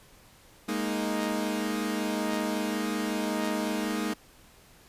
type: chord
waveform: sawtooth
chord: Ab suspended second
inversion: none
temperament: equal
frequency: 207.7 / 233.1 / 311.1 Hz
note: Ab3 / Bb3 / Eb4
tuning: 0 / 0 / 0 cents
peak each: -28 / -29 / -28 dBFS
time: 0.68-4.14 s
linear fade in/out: 10 ms
effects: pink hiss -56 dBFS RMS until 4.88 s + resampled to 32000 Hz